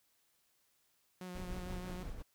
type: tone with vibrato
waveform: sawtooth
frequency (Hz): 181.3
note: F#3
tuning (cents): -35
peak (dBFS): -40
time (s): 1.21-2.03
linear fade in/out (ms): 2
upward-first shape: sine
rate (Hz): 6.5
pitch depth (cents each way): 22
type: noise with tremolo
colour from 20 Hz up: brown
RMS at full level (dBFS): -42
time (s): 1.34-2.23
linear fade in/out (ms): 20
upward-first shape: sine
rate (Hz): 5.8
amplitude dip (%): 50
effects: white hiss -75 dBFS RMS until 2.34 s